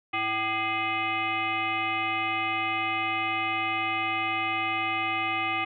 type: tone with frequency modulation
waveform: sine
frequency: 1646 Hz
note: G#6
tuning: 16 cents flat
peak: -25 dBFS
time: 0.13-5.65 s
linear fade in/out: 10 ms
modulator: 438 Hz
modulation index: 2.6
effects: none